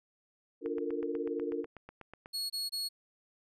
sine chord, Bb major seventh, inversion first, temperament equal with one note detuned, 293.7 / 349.2 / 447.9 / 466.2 Hz, D4 / F4 / A4 / Bb4, 0 / 0 / +31 / 0 cents, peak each -38 dBFS, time 0.61-1.66 s, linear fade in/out 50 ms
click train, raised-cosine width 0.5 ms, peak -32 dBFS, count 14, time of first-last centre 0.66-2.259 s, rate 8.13 Hz
40% pulse tone bursts, 4337 Hz, C#8, 39 cents flat, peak -32 dBFS, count 3, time 2.33-2.89 s, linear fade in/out 20 ms, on 170 ms, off 25 ms
effects resampled to 32000 Hz

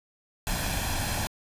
pink noise with comb filter, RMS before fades -29 dBFS, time 0.47-1.27 s, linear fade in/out 0 ms, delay 1.2 ms, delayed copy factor +0.6, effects resampled to 32000 Hz

